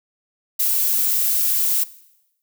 violet noise, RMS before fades -19 dBFS, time 0.59-1.84 s, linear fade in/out 10 ms, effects noise-tail reverb RT60 0.9 s tail -19 dB re dry

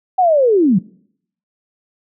sine linear sweep, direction down, 767 to 164.81 Hz, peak -9 dBFS, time 0.18-0.79 s, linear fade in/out 10 ms, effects noise-tail reverb RT60 0.7 s tail -25 dB re dry

